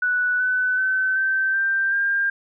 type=tone with pitch steps; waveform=sine; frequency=1480 / 1503.3 / 1526.9 / 1550.9 / 1575.3 / 1600 Hz; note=F#6 / F#6 / G6 / G6 / G6 / G6; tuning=0 / +27 / -46 / -19 / +8 / +35 cents; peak=-18 dBFS; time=0.02-2.3 s; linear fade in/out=5 ms; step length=380 ms; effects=none